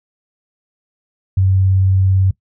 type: tone with vibrato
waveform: sine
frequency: 95.1 Hz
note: F#2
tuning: 48 cents sharp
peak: -10 dBFS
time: 1.37-2.31 s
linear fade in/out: 5 ms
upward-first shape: triangle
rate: 18 Hz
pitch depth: 11 cents each way
effects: noise-tail reverb RT60 0.1 s tail -19 dB re dry